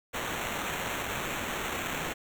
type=noise with sample-and-hold; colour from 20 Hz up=violet; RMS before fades=-34 dBFS; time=0.13-2.14 s; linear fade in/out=20 ms; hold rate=4900 Hz; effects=none